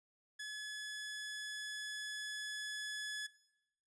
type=tone with level ramp; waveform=sawtooth; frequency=1705 Hz; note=G#6; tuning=45 cents sharp; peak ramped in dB=-39 to -36 dBFS; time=0.39-3.27 s; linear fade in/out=10 ms; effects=noise-tail reverb RT60 0.9 s tail -19 dB re dry + resampled to 22050 Hz